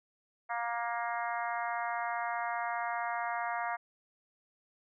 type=harmonic tone; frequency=235.2 Hz; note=A#3; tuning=16 cents sharp; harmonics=3 / 4 / 5 / 6 / 7 / 8 / 9; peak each=-36 / -38 / -40 / -42 / -43 / -44 / -45 dBFS; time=0.49-3.77 s; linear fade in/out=20 ms; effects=none